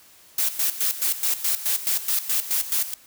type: noise with tremolo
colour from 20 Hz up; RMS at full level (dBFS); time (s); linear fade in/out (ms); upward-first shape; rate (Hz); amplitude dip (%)
blue; -22; 0.38-2.94; 5; square; 4.7; 75
effects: white hiss -52 dBFS RMS until 3.06 s